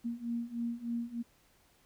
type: beating tone pair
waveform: sine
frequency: 233.1 / 236.4 Hz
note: A#3 / A#3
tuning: 0 / +24 cents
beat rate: 3.3 Hz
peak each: -38 / -36 dBFS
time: 0.04-1.23 s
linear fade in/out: 20 ms
effects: pink hiss -67 dBFS RMS until 1.85 s